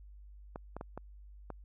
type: clicks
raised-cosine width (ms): 1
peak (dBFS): -27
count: 5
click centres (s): 0.559 / 0.766 / 0.811 / 0.976 / 1.503
effects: added 50 Hz sine -50 dBFS peak until 1.64 s